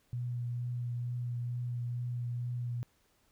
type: tone with vibrato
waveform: sine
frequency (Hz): 121.4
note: B2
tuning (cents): -29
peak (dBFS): -33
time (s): 0.13-2.83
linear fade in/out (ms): 0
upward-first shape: triangle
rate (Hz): 2.2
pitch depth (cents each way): 17
effects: pink hiss -71 dBFS RMS until 3.31 s